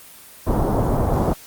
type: low-pass noise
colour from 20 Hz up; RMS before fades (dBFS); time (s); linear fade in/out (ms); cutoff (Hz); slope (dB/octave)
pink; -19; 0.46-1.34; 20; 1000; 24
effects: white hiss -43 dBFS RMS until 1.46 s + Opus 24 kbps